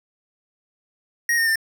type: tone with pitch steps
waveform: square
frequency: 1875 / 1834 / 1794 Hz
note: A#6 / A#6 / A6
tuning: +10 / -29 / +33 cents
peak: -18 dBFS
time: 1.29-1.557 s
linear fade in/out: 2 ms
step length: 89 ms
effects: none